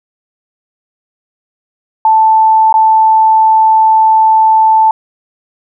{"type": "tone with dropouts", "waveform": "sine", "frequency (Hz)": 880, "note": "A5", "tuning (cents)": 0, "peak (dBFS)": -4, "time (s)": [2.05, 4.91], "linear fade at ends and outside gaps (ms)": 2, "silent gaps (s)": [2.727, 2.74], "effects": []}